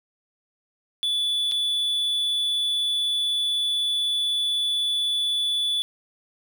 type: tone with dropouts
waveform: triangle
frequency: 3456 Hz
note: A7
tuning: 32 cents flat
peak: -20 dBFS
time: 1.03-5.82 s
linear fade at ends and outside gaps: 0 ms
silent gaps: 1.514-1.52 s
effects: none